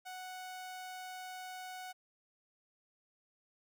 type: tone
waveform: sawtooth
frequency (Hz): 740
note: F#5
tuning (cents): 0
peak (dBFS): -40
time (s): 0.05-1.93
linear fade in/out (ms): 20
effects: none